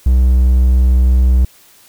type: tone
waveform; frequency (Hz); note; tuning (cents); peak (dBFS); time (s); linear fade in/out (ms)
triangle; 63; B1; +35; -5; 0.06-1.45; 5
effects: white hiss -46 dBFS RMS until 1.88 s